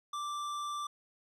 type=tone with hard clipping; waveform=sine; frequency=1174.7 Hz; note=D6; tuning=in tune; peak=-37 dBFS; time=0.13-0.87 s; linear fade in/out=5 ms; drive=13 dB; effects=none